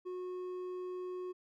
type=tone with hard clipping; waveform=sine; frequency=364.7 Hz; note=F#4; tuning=25 cents flat; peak=-40 dBFS; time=0.05-1.33 s; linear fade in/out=20 ms; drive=5 dB; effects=none